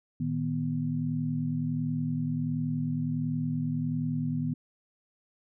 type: tone cluster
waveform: sine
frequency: 113.9 / 155.3 / 245.6 Hz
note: A#2 / D#3 / B3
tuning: -40 / -3 / -9 cents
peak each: -36 / -30 / -31 dBFS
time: 0.2-4.54 s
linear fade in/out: 5 ms
effects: none